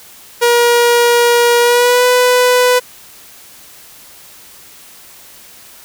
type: tone with pitch glide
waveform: sawtooth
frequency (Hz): 476.7 to 497.2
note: A#4 to B4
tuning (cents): +39 to +12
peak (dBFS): -4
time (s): 0.41-2.8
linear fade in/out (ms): 20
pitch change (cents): +73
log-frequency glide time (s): 1.6-2.06
effects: white hiss -39 dBFS RMS until 5.84 s

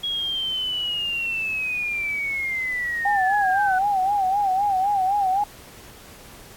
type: linear sweep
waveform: sine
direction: down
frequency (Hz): 3322 to 1480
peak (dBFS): -23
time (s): 0.03-3.79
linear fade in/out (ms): 10
type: tone with vibrato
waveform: sine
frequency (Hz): 784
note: G5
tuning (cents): 0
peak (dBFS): -18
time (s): 3.05-5.44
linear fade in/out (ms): 5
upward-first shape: sine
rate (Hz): 3.9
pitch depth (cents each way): 97
effects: pink hiss -45 dBFS RMS until 6.56 s + AAC 64 kbps

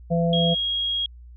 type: harmonic tone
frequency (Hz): 168.8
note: E3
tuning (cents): +41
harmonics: 1 / 3 / 4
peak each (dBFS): -20 / -25 / -26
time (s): 0.1-0.55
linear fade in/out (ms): 20
type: tone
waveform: sine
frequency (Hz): 3281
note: G#7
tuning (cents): -22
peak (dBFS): -22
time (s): 0.33-1.06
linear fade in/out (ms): 2
effects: added 60 Hz sine -41 dBFS peak until 1.36 s

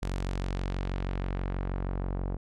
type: tone with low-pass filter sweep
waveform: sawtooth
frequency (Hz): 46.25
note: F#1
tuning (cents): 0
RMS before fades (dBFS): -32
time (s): 0.02-2.37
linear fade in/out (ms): 10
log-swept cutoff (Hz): 9400 to 830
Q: 0.81
effects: none

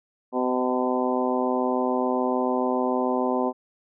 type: harmonic tone with a mistuned harmonic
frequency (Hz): 126.9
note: B2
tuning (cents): +47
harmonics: 2 / 3 / 4 / 5 / 6 / 7 / 8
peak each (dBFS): -26 / -28 / -29 / -30 / -31 / -31 / -32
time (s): 0.32-3.53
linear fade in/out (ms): 50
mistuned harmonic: 5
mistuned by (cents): -23
effects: none

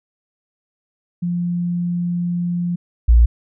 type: tone pair in turn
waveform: sine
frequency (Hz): 174.61 / 58.27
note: F3 / A#1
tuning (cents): 0 / 0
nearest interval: octave + perfect fifth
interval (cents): 1900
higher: first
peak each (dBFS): -18 / -7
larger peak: second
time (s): 1.22-2.76 / 3.08-3.26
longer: first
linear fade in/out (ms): 10
effects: none

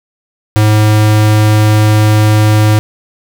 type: tone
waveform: square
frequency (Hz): 106.9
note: A2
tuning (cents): -49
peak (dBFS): -6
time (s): 0.56-2.79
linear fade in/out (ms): 0
effects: none

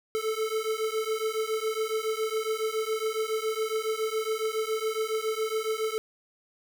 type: beating tone pair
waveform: square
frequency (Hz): 434.9 / 442.1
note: A4 / A4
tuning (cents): -20 / +8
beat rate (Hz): 7.2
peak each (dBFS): -31 / -31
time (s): 0.15-5.98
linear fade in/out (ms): 0
effects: none

